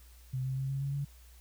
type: tone with pitch steps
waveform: sine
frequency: 129.4 / 131.74 / 134.12 / 136.54 / 139.01 / 141.52 Hz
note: C3 / C3 / C3 / C#3 / C#3 / C#3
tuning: -19 / +12 / +43 / -26 / +5 / +36 cents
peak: -31 dBFS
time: 0.33-1.05 s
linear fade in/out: 10 ms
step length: 120 ms
effects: added 60 Hz sine -53 dBFS peak until 1.4 s + white hiss -62 dBFS RMS until 1.4 s